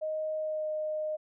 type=tone with pitch glide; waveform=sine; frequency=623 to 616.2 Hz; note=D#5 to D#5; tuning=+2 to -17 cents; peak=-30 dBFS; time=0.01-1.17 s; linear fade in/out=20 ms; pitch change=-19 cents; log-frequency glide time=0.37-0.69 s; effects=none